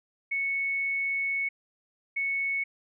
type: tone pair in turn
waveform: sine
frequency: 2211 / 2211 Hz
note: C#7 / C#7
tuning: -5 / -5 cents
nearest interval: unison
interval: 0 cents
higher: neither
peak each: -26 dBFS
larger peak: neither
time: 0.31-1.49 / 2.16-2.64 s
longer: first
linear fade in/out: 10 ms
effects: none